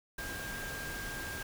sine tone in noise, 1602 Hz, G6, 37 cents sharp, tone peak -41 dBFS, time 0.18-1.43 s, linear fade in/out 5 ms, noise pink, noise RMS -42 dBFS, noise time 0.18-1.43 s, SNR -2 dB, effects none

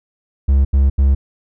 triangle tone bursts, 68.3 Hz, C#2, 25 cents flat, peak -7 dBFS, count 3, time 0.48-1.15 s, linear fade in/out 10 ms, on 170 ms, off 80 ms, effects none

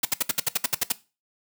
white noise bursts, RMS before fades -22 dBFS, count 11, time 0.03-0.922 s, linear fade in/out 5 ms, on 22 ms, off 65 ms, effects noise-tail reverb RT60 0.3 s tail -18 dB re dry + high-pass 100 Hz 12 dB/octave

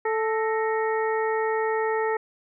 harmonic tone with a mistuned harmonic, 440 Hz, A4, in tune, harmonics 1 / 2 / 3 / 4 / 5, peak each -24 / -28 / -34 / -32 / -40 dBFS, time 0.05-2.17 s, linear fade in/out 5 ms, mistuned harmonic 4, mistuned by +96 cents, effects none

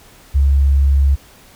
sine tone, 69.2 Hz, C#2, 2 cents flat, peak -9 dBFS, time 0.34-1.16 s, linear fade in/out 20 ms, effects pink hiss -45 dBFS RMS until 1.55 s

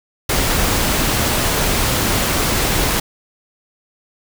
pink noise, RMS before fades -17 dBFS, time 0.29-3 s, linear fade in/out 5 ms, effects none

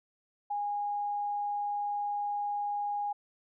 sine tone, 821 Hz, G#5, 20 cents flat, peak -30 dBFS, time 0.5-3.13 s, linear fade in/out 10 ms, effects none

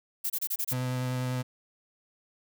violet noise bursts, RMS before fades -30 dBFS, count 6, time 0.24-0.734 s, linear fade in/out 10 ms, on 59 ms, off 28 ms
35% pulse tone with vibrato, 126.8 Hz, B2, 46 cents sharp, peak -27 dBFS, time 0.71-1.43 s, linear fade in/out 20 ms, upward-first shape sine, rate 10 Hz, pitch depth 10 cents each way
effects none

